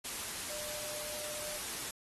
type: tone in noise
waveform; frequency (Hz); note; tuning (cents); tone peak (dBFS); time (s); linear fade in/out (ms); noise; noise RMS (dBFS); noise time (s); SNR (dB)
sine; 600; D5; +37; -47; 0.49-1.58; 10; white; -40; 0.04-1.91; -10
effects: AAC 32 kbps